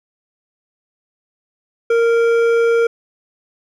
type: tone with hard clipping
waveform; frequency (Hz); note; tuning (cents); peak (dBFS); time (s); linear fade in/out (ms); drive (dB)
sine; 463.8; A#4; -9; -13; 1.9-2.87; 5; 9
effects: none